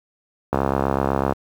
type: click train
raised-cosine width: 1 ms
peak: -5 dBFS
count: 55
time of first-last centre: 0.53-1.324 s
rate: 68 Hz
effects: high-pass 60 Hz 12 dB/octave + 7-bit